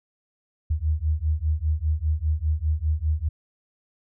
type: beating tone pair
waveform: sine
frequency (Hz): 75.1 / 80.1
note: D2 / E2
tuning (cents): +39 / -49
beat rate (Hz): 5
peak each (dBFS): -24 / -24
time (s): 0.7-3.29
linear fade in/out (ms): 10
effects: none